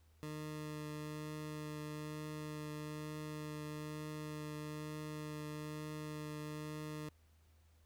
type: tone with vibrato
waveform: 20% pulse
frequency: 152 Hz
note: D#3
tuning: 40 cents flat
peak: -38 dBFS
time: 0.23-7.09 s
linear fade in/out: 0 ms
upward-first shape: triangle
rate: 1.1 Hz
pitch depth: 12 cents each way
effects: added 79 Hz sine -65 dBFS peak until 7.85 s + pink hiss -75 dBFS RMS until 7.85 s